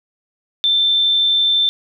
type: tone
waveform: sine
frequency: 3554 Hz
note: A7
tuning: 17 cents sharp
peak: -12 dBFS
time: 0.64-1.69 s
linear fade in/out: 0 ms
effects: none